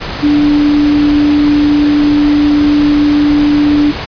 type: tone in noise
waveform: sine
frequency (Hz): 293.7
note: D4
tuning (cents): 0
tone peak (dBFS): -6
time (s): 0.22-3.92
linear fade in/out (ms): 20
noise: pink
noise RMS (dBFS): -20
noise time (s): 0-4.06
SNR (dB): +11
effects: resampled to 11025 Hz